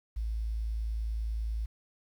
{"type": "tone with quantisation", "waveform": "sine", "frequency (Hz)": 55, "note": "A1", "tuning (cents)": 0, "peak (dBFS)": -30, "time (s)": [0.16, 1.66], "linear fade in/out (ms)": 10, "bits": 10, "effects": []}